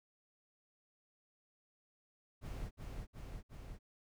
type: noise with echo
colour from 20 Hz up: brown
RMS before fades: -43 dBFS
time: 2.41-2.71 s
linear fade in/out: 50 ms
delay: 360 ms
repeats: 3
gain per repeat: -2 dB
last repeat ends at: 3.79 s
effects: none